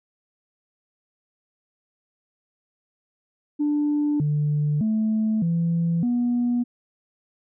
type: tone with pitch steps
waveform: sine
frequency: 294.9 / 148.4 / 218.1 / 168 / 242.1 Hz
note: D4 / D3 / A3 / E3 / B3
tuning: +7 / +18 / -15 / +33 / -34 cents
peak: -18 dBFS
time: 3.59-6.64 s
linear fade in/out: 20 ms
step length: 610 ms
effects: tanh soft clip ceiling -16 dBFS